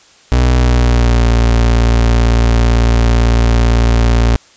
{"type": "tone with pitch glide", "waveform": "35% pulse", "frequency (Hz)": [61.74, 57.94], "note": ["B1", "A#1"], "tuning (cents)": [0, -10], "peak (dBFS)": -6, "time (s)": [0.32, 4.36], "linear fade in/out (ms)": 0, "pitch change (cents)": -110, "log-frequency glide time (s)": [0.54, 1.29], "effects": ["white hiss -45 dBFS RMS until 4.56 s", "resampled to 16000 Hz"]}